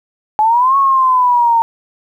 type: exponential two-way sweep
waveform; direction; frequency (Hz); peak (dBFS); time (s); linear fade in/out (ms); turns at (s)
sine; up then down; 845 to 1108.7 to 910; -8; 0.39-1.62; 0; 0.77
effects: 8-bit